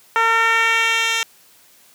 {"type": "tone with band-pass filter sweep", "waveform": "10% pulse", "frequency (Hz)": 454.8, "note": "A#4", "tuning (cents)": -43, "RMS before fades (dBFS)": -17, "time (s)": [0.16, 1.23], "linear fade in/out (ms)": 0, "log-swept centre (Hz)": [1200, 4200], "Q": 1.3, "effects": ["white hiss -51 dBFS RMS until 1.94 s", "high-pass 100 Hz 12 dB/octave"]}